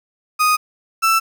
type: tone pair in turn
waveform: 35% pulse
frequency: 1243 / 1328.8 Hz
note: D#6 / E6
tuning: -2 / +13 cents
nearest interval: minor second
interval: 115 cents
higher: second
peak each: -11 dBFS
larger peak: neither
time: 0.39-0.57 / 1.02-1.2 s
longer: neither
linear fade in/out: 20 ms
effects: 8-bit